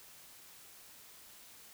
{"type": "silence", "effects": ["white hiss -56 dBFS RMS until 1.73 s"]}